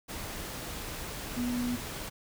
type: tone in noise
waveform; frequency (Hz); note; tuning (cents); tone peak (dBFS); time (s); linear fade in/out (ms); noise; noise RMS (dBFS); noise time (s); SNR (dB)
sine; 244.1; B3; -20; -29; 1.36-1.77; 20; pink; -39; 0.08-2.1; +7
effects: none